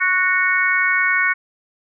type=harmonic tone; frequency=368.8 Hz; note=F#4; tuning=6 cents flat; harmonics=3 / 4 / 5 / 6; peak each=-24 / -19 / -20 / -19 dBFS; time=0-1.34 s; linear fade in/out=20 ms; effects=none